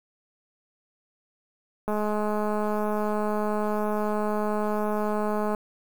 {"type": "click train", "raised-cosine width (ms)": 1, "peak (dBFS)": -15, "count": 775, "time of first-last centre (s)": [1.88, 5.548], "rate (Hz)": 211, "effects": ["7-bit"]}